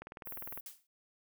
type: click train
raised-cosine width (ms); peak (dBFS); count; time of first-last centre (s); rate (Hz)
0.5; -30; 12; 0.02-0.576; 19.8
type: high-pass noise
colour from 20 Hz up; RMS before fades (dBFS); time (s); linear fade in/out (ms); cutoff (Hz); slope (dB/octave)
white; -45; 0.25-0.61; 10; 12000; 48
type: noise with exponential decay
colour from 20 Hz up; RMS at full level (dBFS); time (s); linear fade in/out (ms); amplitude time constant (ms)
blue; -43; 0.66-0.87; 2; 44
effects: none